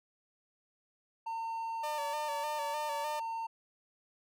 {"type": "tone", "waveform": "triangle", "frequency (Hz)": 908, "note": "A#5", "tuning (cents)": -46, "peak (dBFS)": -33, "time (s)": [1.26, 3.47], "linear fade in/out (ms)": 10}
{"type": "tone with vibrato", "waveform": "sawtooth", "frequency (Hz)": 587.3, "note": "D5", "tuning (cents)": 0, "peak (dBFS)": -34, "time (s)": [1.83, 3.2], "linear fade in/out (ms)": 10, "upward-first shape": "square", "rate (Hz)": 3.3, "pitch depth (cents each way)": 40}
{"effects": []}